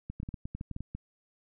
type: clicks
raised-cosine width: 5 ms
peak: -25 dBFS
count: 12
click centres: 0.1 / 0.201 / 0.231 / 0.289 / 0.342 / 0.455 / 0.55 / 0.611 / 0.713 / 0.764 / 0.806 / 0.95 s
effects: none